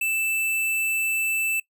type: tone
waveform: square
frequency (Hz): 2646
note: E7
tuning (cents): +6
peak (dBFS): -23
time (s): 0.01-1.6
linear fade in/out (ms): 5
effects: noise-tail reverb RT60 0.1 s tail -20 dB re dry